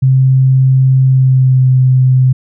sine tone with pitch glide, 131.7 to 129.21 Hz, C3 to C3, +12 to -21 cents, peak -5 dBFS, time 0.02-2.33 s, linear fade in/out 10 ms, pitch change -33 cents, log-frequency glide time 1.05-1.68 s, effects none

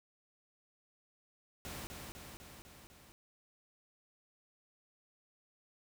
pink noise with echo, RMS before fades -45 dBFS, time 1.65-1.87 s, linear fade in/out 0 ms, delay 250 ms, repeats 5, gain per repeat -3 dB, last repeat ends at 3.12 s, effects none

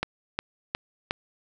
click train, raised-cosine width 0.3 ms, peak -10 dBFS, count 4, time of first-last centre 0.03-1.109 s, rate 2.78 Hz, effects none

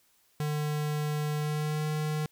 square tone with pitch glide, 150 to 152.8 Hz, D3 to D#3, +37 to -31 cents, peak -29 dBFS, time 0.4-2.26 s, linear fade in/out 2 ms, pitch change +32 cents, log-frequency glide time 1.38-1.84 s, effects white hiss -67 dBFS RMS until 2.31 s

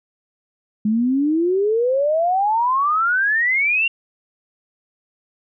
sine exponential sweep, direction up, 207.7 to 2794 Hz, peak -15 dBFS, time 0.85-3.88 s, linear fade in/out 5 ms, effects none

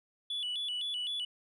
sine tone with vibrato, 3185 Hz, G7, 27 cents sharp, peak -31 dBFS, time 0.3-1.25 s, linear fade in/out 5 ms, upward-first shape square, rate 3.9 Hz, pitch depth 130 cents each way, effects tanh soft clip ceiling -31 dBFS

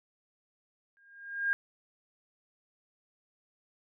sine tone with exponential growth, 1615 Hz, G#6, 49 cents flat, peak -23 dBFS, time 0.97-1.53 s, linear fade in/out 0 ms, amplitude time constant 120 ms, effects none

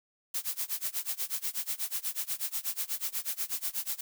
blue noise with tremolo, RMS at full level -31 dBFS, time 0.34-4.01 s, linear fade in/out 5 ms, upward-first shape sine, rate 8.2 Hz, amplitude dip 95%, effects none

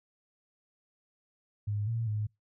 sine tone with pitch steps, 103.8 / 114.8 / 106.2 Hz, G#2 / A#2 / G#2, 0 / -26 / +39 cents, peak -29 dBFS, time 1.67-2.27 s, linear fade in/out 10 ms, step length 200 ms, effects noise-tail reverb RT60 0.2 s tail -26 dB re dry

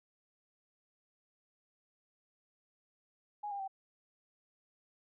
sine tone with pitch steps, 830.6 / 801.8 / 774.1 Hz, G#5 / G5 / G5, 0 / +39 / -22 cents, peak -37 dBFS, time 3.43-3.679 s, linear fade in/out 10 ms, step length 83 ms, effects none

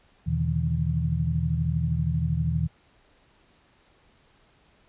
sine tone cluster, 79.9 / 122.4 / 148.9 / 161.5 Hz, D#2 / B2 / D3 / E3, +47 / -15 / +24 / -35 cents, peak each -28 / -29 / -31 / -26 dBFS, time 0.26-2.68 s, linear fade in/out 20 ms, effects pink hiss -61 dBFS RMS until 4.88 s + resampled to 8000 Hz

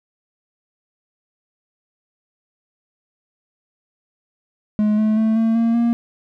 triangle tone with pitch steps, 211.5 / 215.9 / 220.5 / 225.1 / 229.8 / 234.7 Hz, G#3 / A3 / A3 / A3 / A#3 / A#3, +32 / -33 / +4 / +40 / -25 / +12 cents, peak -12 dBFS, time 4.79-5.93 s, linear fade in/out 0 ms, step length 190 ms, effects none

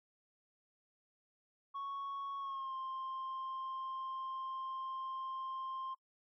sine tone with pitch glide, 1108 to 1054.3 Hz, C#6 to C6, -1 to +13 cents, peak -37 dBFS, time 1.74-5.95 s, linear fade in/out 20 ms, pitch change -86 cents, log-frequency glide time 2.39-2.75 s, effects noise-tail reverb RT60 0.1 s tail -25 dB re dry + tanh soft clip ceiling -38 dBFS

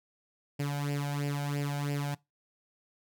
sawtooth tone with flanger, 143.6 Hz, D3, 39 cents flat, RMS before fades -32 dBFS, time 0.59-2.15 s, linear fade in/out 10 ms, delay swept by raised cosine 0.39 to 1.34 ms, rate 3 Hz, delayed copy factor +0.7, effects noise-tail reverb RT60 0.2 s tail -22 dB re dry

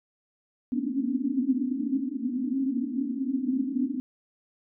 white band-pass noise, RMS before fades -28 dBFS, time 0.72-4 s, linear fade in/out 0 ms, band 240 to 280 Hz, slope 96 dB/octave, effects none

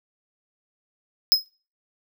square tone with exponential decay, 5110 Hz, D#8, 45 cents sharp, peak -10 dBFS, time 1.32-1.46 s, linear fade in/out 0 ms, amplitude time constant 29 ms, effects noise-tail reverb RT60 0.4 s tail -26 dB re dry

